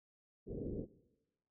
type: low-pass noise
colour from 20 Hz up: white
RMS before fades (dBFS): -42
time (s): 0.46-0.87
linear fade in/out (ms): 50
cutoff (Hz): 470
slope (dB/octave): 48
effects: noise-tail reverb RT60 1.0 s tail -19 dB re dry